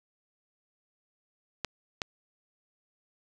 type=clicks; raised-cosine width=0.2 ms; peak=-13 dBFS; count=2; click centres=1.647 / 2.018 s; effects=none